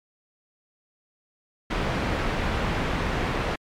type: low-pass noise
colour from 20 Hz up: pink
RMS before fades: -26 dBFS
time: 1.7-3.56 s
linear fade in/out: 10 ms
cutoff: 2500 Hz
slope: 12 dB/octave
effects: MP3 96 kbps